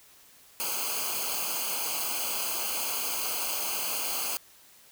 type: noise with comb filter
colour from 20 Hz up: white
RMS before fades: -31 dBFS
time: 0.6-4.37 s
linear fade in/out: 0 ms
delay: 0.54 ms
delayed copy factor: -0.95
effects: white hiss -56 dBFS RMS until 4.91 s